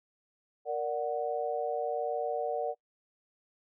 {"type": "chord", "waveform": "sine", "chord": "Bb augmented", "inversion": "none", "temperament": "equal", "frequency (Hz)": [466.2, 587.3, 740], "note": ["Bb4", "D5", "F#5"], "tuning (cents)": [0, 0, 0], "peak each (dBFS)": -34, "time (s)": [0.65, 2.75], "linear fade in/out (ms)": 50, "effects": ["noise-tail reverb RT60 0.1 s tail -25 dB re dry"]}